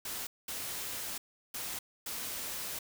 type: noise bursts at uneven times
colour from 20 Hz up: white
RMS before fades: -39 dBFS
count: 4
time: 0.05-0.27 / 0.48-1.18 / 1.54-1.79 / 2.06-2.79 s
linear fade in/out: 5 ms
effects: none